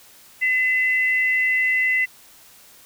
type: tone pair together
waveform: sine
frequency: 2023 / 2700 Hz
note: B6 / E7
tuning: +41 / +41 cents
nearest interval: perfect fourth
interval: 500 cents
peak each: -17 / -28 dBFS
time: 0.41-2.06 s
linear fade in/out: 20 ms
effects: white hiss -49 dBFS RMS until 2.85 s